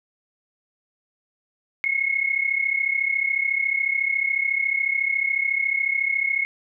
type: tone pair together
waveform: sine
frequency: 2165 / 2199 Hz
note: C#7 / C#7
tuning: -41 / -14 cents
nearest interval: unison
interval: 27 cents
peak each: -22 / -24 dBFS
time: 1.84-6.45 s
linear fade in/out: 0 ms
effects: none